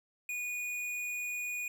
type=tone with hard clipping; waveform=sine; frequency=2458 Hz; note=D#7; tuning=22 cents flat; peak=-36 dBFS; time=0.29-1.68 s; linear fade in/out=2 ms; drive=12 dB; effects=none